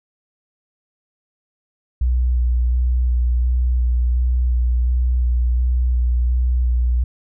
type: tone with vibrato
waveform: sine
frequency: 61.2 Hz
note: B1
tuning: 15 cents flat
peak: -14 dBFS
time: 2.01-7.04 s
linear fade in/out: 5 ms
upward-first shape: square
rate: 1.4 Hz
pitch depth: 16 cents each way
effects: none